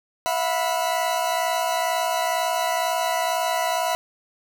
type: chord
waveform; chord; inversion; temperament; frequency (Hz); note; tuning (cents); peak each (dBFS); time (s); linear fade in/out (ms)
40% pulse; E suspended second; none; equal with one note detuned; 659.3 / 721.4 / 987.8; E5 / F#5 / B5; 0 / -44 / 0; -25; 0.26-3.95; 0
effects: none